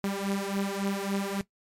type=beating tone pair; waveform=sawtooth; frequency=196 / 199.6 Hz; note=G3 / G3; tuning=0 / +32 cents; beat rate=3.6 Hz; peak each=-27 / -28 dBFS; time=0.04-1.41 s; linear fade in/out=0 ms; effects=noise-tail reverb RT60 0.1 s tail -17 dB re dry + MP3 64 kbps